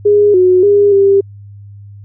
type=tone with pitch steps; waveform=sine; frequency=412.5 / 366.4 / 406.6 / 395 Hz; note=G#4 / F#4 / G#4 / G4; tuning=-12 / -17 / -37 / +13 cents; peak=-5 dBFS; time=0.05-1.21 s; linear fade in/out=10 ms; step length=290 ms; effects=added 101 Hz sine -31 dBFS peak until 2.04 s